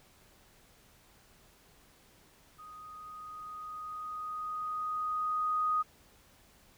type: tone with level ramp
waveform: sine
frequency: 1245 Hz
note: D#6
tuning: 1 cent sharp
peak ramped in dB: -47 to -26 dBFS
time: 2.58-5.83 s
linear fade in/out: 20 ms
effects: pink hiss -62 dBFS RMS until 6.77 s